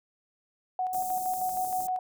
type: tone with tremolo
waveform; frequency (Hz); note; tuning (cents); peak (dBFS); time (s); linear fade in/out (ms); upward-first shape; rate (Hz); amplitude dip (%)
sine; 740; F#5; 0; -26; 0.79-1.99; 2; square; 6.4; 40
type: band-stop noise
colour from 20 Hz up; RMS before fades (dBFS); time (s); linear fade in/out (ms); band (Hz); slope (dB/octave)
white; -39; 0.93-1.87; 2; 450 to 6700; 24
effects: none